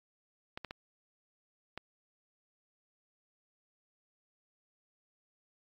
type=clicks; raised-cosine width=0.3 ms; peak=-24 dBFS; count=4; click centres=0.575 / 0.647 / 0.709 / 1.776 s; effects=AAC 48 kbps